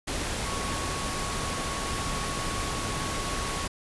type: tone in noise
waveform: sine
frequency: 1108.7 Hz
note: C#6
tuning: in tune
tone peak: -36 dBFS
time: 0.45-3.67 s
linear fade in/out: 10 ms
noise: pink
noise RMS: -31 dBFS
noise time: 0.07-3.68 s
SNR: -8 dB
effects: resampled to 24000 Hz